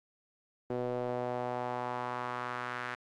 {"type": "tone with band-pass filter sweep", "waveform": "sawtooth", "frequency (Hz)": 123.47, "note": "B2", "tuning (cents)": 0, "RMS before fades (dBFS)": -36, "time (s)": [0.7, 2.95], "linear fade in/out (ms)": 5, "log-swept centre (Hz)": [470, 1600], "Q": 2.1, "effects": ["Opus 32 kbps"]}